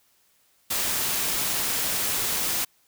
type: noise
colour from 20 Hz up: white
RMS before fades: -26 dBFS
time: 0.7-2.65 s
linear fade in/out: 10 ms
effects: white hiss -64 dBFS RMS until 2.87 s